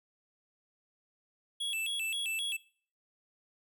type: tone with vibrato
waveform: square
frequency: 2972 Hz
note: F#7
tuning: 7 cents sharp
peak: -33 dBFS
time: 1.6-2.57 s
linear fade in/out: 10 ms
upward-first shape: square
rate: 3.8 Hz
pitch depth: 200 cents each way
effects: noise-tail reverb RT60 0.5 s tail -21 dB re dry